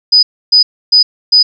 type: tone bursts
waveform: sine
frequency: 4978 Hz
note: D#8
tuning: in tune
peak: -3 dBFS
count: 4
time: 0.12-1.43 s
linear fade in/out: 10 ms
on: 110 ms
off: 290 ms
effects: none